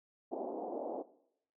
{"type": "band-pass noise", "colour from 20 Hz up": "white", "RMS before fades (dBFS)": -40, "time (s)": [0.31, 1.03], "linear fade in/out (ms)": 20, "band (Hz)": [240, 780], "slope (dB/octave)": 48, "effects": ["noise-tail reverb RT60 0.7 s tail -17 dB re dry"]}